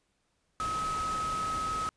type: tone in noise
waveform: sine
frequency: 1279 Hz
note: D#6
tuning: 47 cents sharp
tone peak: -30 dBFS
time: 0.6-1.89 s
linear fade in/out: 0 ms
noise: pink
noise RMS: -40 dBFS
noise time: 0.6-1.89 s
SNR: +7 dB
effects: pink hiss -75 dBFS RMS until 1.96 s + resampled to 22050 Hz